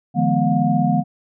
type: tone cluster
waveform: sine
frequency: 150.1 / 171.2 / 210.8 / 246.1 / 716 Hz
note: D3 / F3 / G#3 / B3 / F5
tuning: +38 / -34 / +26 / -6 / +43 cents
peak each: -21 dBFS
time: 0.14-1.04 s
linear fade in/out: 50 ms
effects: none